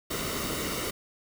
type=noise with comb filter; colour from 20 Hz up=pink; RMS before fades=-32 dBFS; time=0.1-0.91 s; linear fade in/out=10 ms; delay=1.2 ms; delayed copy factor=-0.6; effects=none